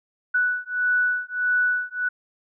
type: beating tone pair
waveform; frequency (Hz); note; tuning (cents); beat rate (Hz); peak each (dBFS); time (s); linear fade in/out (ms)
sine; 1480 / 1481.6; F#6 / F#6; 0 / +2; 1.6; -23; 0.34-2.09; 10
effects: none